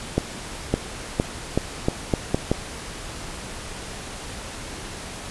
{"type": "accelerating click train", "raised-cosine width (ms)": 2, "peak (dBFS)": -5, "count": 8, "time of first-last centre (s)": [0.18, 2.516], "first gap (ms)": 560, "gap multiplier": 0.82, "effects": ["pink hiss -35 dBFS RMS until 5.3 s", "resampled to 24000 Hz"]}